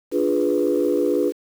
sine chord, D diminished seventh, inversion none, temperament equal, 293.7 / 349.2 / 415.3 / 493.9 Hz, D4 / F4 / Ab4 / Cb5, 0 / 0 / 0 / 0 cents, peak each -22 dBFS, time 0.11-1.33 s, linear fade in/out 50 ms, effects tanh soft clip ceiling -9 dBFS + 7-bit

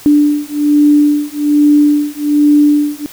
sine beating tone pair, 293.7 / 294.9 Hz, D4 / D4, 0 / +7 cents, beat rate 1.2 Hz, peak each -10 dBFS, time 0.06-3.06 s, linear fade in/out 0 ms, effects white hiss -35 dBFS RMS until 3.12 s

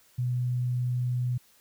sine tone, 124 Hz, B2, 7 cents sharp, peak -25 dBFS, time 0.18-1.38 s, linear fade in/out 10 ms, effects white hiss -61 dBFS RMS until 1.6 s

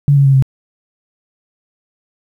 sine tone with pitch steps, 142.6 / 139.42 / 136.32 / 133.28 Hz, C#3 / C#3 / C#3 / C3, +49 / +10 / -29 / +32 cents, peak -6 dBFS, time 0.08-0.424 s, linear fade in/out 0 ms, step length 86 ms, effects 8-bit

